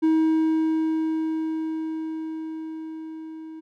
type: tone with level ramp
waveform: triangle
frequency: 318.3 Hz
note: D#4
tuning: 39 cents sharp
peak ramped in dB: -14 to -34 dBFS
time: 0.02-3.61 s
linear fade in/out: 20 ms
effects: none

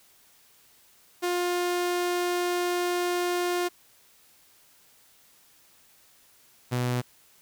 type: tone pair in turn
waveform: sawtooth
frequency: 354 / 123.54 Hz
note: F4 / B2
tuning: +23 / +1 cents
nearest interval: octave + tritone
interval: 1822 cents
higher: first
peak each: -21 dBFS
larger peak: neither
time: 1.22-3.69 / 6.71-7.02 s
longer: first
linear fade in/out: 20 ms
effects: white hiss -59 dBFS RMS until 7.41 s

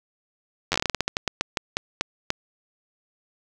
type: slowing click train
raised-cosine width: 0.2 ms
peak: -5 dBFS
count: 19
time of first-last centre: 0.72-2.304 s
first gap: 10 ms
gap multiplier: 1.22
effects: none

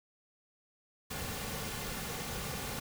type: noise with comb filter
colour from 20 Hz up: pink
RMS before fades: -39 dBFS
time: 1.1-2.8 s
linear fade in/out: 10 ms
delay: 3.1 ms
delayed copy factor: -0.5
effects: none

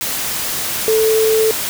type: tone in noise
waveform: sine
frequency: 440 Hz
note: A4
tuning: in tune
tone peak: -11 dBFS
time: 0.88-1.51 s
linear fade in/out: 0 ms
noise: white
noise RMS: -21 dBFS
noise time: 0.01-1.69 s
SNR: +7 dB
effects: none

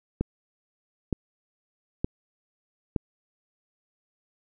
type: click train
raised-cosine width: 3 ms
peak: -12 dBFS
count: 4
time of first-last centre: 0.21-2.962 s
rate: 1.09 Hz
effects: none

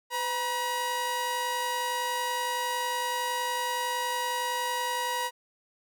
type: tone pair together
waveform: sawtooth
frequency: 504.4 / 958 Hz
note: B4 / A#5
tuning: +36 / +47 cents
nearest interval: major seventh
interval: 1111 cents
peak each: -32 / -25 dBFS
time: 0.1-5.31 s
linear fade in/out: 50 ms
effects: none

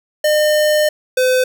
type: tone pair in turn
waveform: square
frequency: 606 / 509.6 Hz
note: D#5 / C5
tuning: -46 / -46 cents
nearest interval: minor third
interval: 300 cents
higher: first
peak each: -12 dBFS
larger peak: neither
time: 0.24-0.89 / 1.17-1.44 s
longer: first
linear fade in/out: 5 ms
effects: none

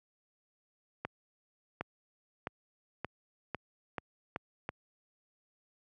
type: accelerating click train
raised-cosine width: 0.5 ms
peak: -20 dBFS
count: 8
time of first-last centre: 1.05-4.691 s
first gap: 760 ms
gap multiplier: 0.87
effects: high-pass 80 Hz 12 dB/octave

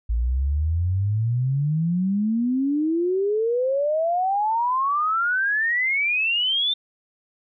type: exponential sweep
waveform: sine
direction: up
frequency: 54.9 to 3600 Hz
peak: -19 dBFS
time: 0.09-6.74 s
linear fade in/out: 10 ms
effects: none

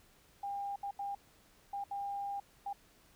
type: tone bursts at uneven times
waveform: sine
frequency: 802 Hz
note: G5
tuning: 39 cents sharp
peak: -36 dBFS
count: 6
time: 0.43-0.76 / 0.83-0.91 / 0.99-1.15 / 1.73-1.84 / 1.91-2.4 / 2.66-2.73 s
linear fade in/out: 5 ms
effects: pink hiss -65 dBFS RMS until 3.15 s

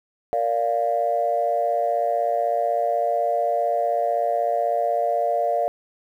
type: chord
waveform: sine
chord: Bb major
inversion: none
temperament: equal with one note detuned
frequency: 466.2 / 582.6 / 698.5 Hz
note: Bb4 / D5 / F5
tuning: 0 / -14 / 0 cents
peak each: -27 / -23 / -21 dBFS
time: 0.33-5.68 s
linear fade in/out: 0 ms
effects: tanh soft clip ceiling -11 dBFS + 9-bit

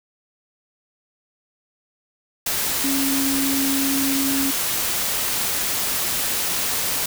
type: tone in noise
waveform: sine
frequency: 273.3 Hz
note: C#4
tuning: 24 cents flat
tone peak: -21 dBFS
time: 2.84-4.51 s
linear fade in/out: 5 ms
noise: white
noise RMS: -23 dBFS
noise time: 2.46-7.06 s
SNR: -1 dB
effects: none

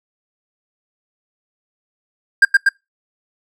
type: tone with echo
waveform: triangle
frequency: 1600 Hz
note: G6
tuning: 35 cents sharp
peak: -3 dBFS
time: 2.42-2.45 s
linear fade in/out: 5 ms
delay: 120 ms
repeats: 2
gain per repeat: -2 dB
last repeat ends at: 2.69 s
effects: noise-tail reverb RT60 0.2 s tail -24 dB re dry

